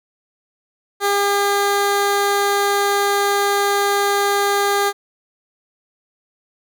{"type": "tone", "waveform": "15% pulse", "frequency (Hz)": 403.1, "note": "G4", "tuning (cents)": 48, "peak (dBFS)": -9, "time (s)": [1, 4.93], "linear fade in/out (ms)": 50, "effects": []}